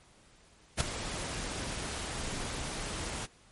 pink noise with ADSR envelope, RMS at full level -25 dBFS, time 0.77-3.27 s, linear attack 36 ms, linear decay 8 ms, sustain -12 dB, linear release 27 ms, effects pink hiss -61 dBFS RMS until 3.51 s + MP3 48 kbps

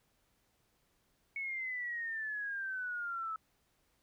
sine exponential sweep, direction down, 2217 to 1296 Hz, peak -36 dBFS, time 1.36-3.36 s, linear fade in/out 2 ms, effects pink hiss -75 dBFS RMS until 4.02 s

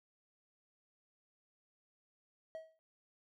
triangle tone with exponential decay, 641 Hz, E5, 49 cents flat, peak -38 dBFS, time 2.55-2.79 s, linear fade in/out 0 ms, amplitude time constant 52 ms, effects none

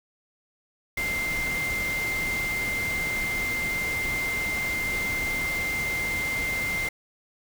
sine tone in noise, 2093 Hz, C7, in tune, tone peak -26 dBFS, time 0.97-6.89 s, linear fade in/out 5 ms, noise pink, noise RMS -34 dBFS, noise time 0.97-6.89 s, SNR +5 dB, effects none

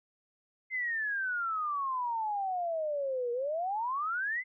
sine exponential two-way sweep, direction down then up, 2093 to 470.8 to 2093 Hz, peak -30 dBFS, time 0.7-4.44 s, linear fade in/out 50 ms, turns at 3.32 s, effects none

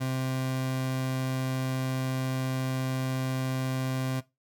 30% pulse tone, 130.6 Hz, C3, 3 cents flat, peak -25 dBFS, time 0-4.21 s, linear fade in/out 20 ms, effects noise-tail reverb RT60 0.2 s tail -17 dB re dry

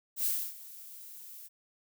violet noise with ADSR envelope, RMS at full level -29 dBFS, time 0.16-1.49 s, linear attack 83 ms, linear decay 290 ms, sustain -19 dB, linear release 30 ms, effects none

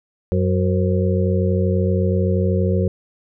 harmonic tone with a mistuned harmonic, 92.8 Hz, F#2, 6 cents sharp, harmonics 1 / 2 / 4 / 5 / 6, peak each -18 / -21 / -24 / -25 / -26 dBFS, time 0.32-2.88 s, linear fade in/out 0 ms, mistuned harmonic 6, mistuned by -78 cents, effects none

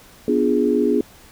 sine chord, B diminished seventh, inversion none, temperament equal, 246.9 / 293.7 / 349.2 / 415.3 Hz, B3 / D4 / F4 / Ab4, 0 / 0 / 0 / 0 cents, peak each -20 / -21 / -23 / -19 dBFS, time 0.28-1.01 s, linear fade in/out 2 ms, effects pink hiss -47 dBFS RMS until 1.31 s

